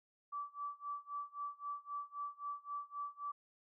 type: tone with tremolo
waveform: sine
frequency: 1157 Hz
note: D6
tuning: 26 cents flat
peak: -38 dBFS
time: 0.32-3.32 s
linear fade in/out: 10 ms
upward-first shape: sine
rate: 3.8 Hz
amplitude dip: 95%
effects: none